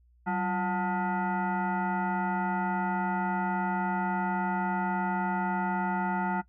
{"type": "tone with frequency modulation", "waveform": "sine", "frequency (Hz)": 349.2, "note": "F4", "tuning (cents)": 0, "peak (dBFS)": -26, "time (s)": [0.26, 6.42], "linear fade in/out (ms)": 20, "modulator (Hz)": 539, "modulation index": 2, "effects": ["noise-tail reverb RT60 0.1 s tail -20 dB re dry", "added 60 Hz sine -59 dBFS peak until 6.48 s"]}